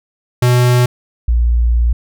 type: tone pair in turn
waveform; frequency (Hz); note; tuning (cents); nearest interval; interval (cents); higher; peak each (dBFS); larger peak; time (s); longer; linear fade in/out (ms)
square / sine; 123.47 / 58.74; B2 / A#1; 0 / +14; octave + minor second; 1286; first; -9; neither; 0.42-0.86 / 1.28-1.93; second; 5
effects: none